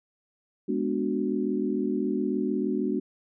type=chord; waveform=sine; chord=G# half-diminished seventh; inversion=none; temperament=equal; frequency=207.7 / 246.9 / 293.7 / 370 Hz; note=G#3 / B3 / D4 / F#4; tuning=0 / 0 / 0 / 0 cents; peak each=-30 dBFS; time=0.68-3 s; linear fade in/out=10 ms; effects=none